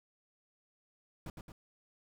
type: noise with echo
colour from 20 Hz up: brown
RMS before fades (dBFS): -43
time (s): 1.26-1.3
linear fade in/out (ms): 2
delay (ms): 110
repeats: 2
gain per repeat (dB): -4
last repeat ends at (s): 1.52
effects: none